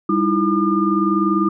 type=tone cluster; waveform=sine; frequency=198.4 / 313.3 / 333.6 / 1208 Hz; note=G3 / D#4 / E4 / D6; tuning=+21 / +12 / +21 / +48 cents; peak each=-20 dBFS; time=0.09-1.49 s; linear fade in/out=5 ms; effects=none